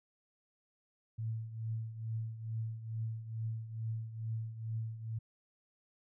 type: tone with tremolo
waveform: sine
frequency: 112 Hz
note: A2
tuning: 31 cents sharp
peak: -33 dBFS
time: 1.18-5.19 s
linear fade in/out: 10 ms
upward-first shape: triangle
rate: 2.3 Hz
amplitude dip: 75%
effects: none